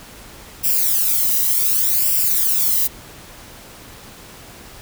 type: noise with flanger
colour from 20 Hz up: violet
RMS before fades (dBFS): -17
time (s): 0.63-2.88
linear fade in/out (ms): 20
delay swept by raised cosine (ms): 0.38 to 1.02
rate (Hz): 0.67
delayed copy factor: +1
effects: pink hiss -40 dBFS RMS until 4.81 s